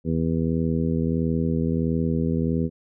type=harmonic tone; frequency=81.5 Hz; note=E2; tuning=19 cents flat; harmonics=1 / 2 / 3 / 4 / 5 / 6; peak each=-29 / -24 / -25 / -33 / -31 / -33 dBFS; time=0.04-2.7 s; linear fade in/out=50 ms; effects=none